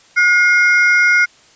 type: ring-modulated tone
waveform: triangle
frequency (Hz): 1788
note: A6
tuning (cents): +27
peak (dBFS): -4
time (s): 0.16-1.26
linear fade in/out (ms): 20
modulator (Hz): 346
effects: white hiss -48 dBFS RMS until 1.55 s + resampled to 16000 Hz